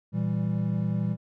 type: chord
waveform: triangle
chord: E diminished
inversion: second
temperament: equal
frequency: 116.54 / 164.81 / 196 Hz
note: Bb2 / E3 / G3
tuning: 0 / 0 / 0 cents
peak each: -27 dBFS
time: 0.12-1.17 s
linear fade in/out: 50 ms
effects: none